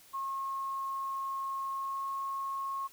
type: tone with pitch glide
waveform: sine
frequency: 1082 to 1088.3 Hz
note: C#6 to C#6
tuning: -42 to -32 cents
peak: -33 dBFS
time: 0.13-2.88 s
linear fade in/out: 20 ms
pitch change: +10 cents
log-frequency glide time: 1.72-2.03 s
effects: white hiss -58 dBFS RMS until 2.92 s